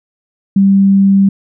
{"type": "tone", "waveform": "sine", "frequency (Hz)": 196, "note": "G3", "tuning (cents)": 0, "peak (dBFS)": -5, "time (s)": [0.56, 1.29], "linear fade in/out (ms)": 5, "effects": []}